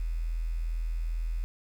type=tone with quantisation; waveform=sine; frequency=41.2 Hz; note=E1; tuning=in tune; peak=-28 dBFS; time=0-1.44 s; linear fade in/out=0 ms; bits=9; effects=none